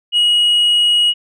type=tone; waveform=sine; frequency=2900 Hz; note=F#7; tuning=35 cents flat; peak=-7 dBFS; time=0.12-1.14 s; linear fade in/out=50 ms; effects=tanh soft clip ceiling -9 dBFS